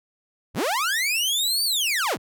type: linear two-way sweep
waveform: sawtooth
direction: up then down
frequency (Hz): 41 to 4662 to 41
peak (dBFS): -18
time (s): 0.54-2.18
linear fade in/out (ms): 50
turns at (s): 1.64
effects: none